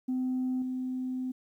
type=tone with level steps; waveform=sine; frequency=256 Hz; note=C4; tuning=38 cents flat; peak=-26 / -30 dBFS; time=0.08-1.32 s; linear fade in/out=10 ms; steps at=0.62 s; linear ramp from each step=2 ms; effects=tanh soft clip ceiling -25 dBFS + 11-bit